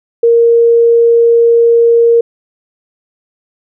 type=tone; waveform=sine; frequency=466.2 Hz; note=A#4; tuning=in tune; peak=-4 dBFS; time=0.23-2.21 s; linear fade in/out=5 ms; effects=none